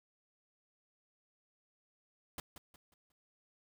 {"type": "noise with echo", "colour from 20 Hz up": "pink", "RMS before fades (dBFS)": -42, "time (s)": [2.38, 2.4], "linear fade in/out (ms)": 2, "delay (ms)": 180, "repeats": 4, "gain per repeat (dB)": -9, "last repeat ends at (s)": 3.12, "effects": []}